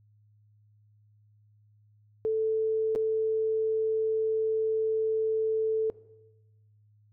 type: tone with dropouts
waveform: sine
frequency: 440 Hz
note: A4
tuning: in tune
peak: -24 dBFS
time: 2.25-5.9 s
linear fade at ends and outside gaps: 0 ms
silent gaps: 2.951-2.959 s
effects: noise-tail reverb RT60 1.0 s tail -18 dB re dry + added 105 Hz sine -59 dBFS peak until 7.12 s